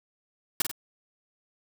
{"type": "noise with echo", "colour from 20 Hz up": "white", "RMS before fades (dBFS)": -24, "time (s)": [0.6, 0.62], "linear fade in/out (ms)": 2, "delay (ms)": 47, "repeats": 2, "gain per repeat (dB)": -6, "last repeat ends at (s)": 0.714, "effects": []}